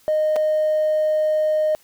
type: tone with dropouts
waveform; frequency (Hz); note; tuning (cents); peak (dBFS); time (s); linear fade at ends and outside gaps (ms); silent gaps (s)
triangle; 617; D#5; -15; -13; 0.08-1.75; 0; 0.36-0.364
effects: tanh soft clip ceiling -13 dBFS + white hiss -55 dBFS RMS until 1.83 s